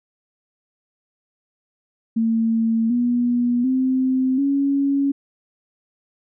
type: tone with pitch steps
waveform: sine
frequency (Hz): 226.1 / 242.3 / 259.7 / 278.4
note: A3 / B3 / C4 / C#4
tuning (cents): +47 / -33 / -13 / +8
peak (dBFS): -16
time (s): 2.16-5.12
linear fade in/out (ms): 10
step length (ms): 740
effects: none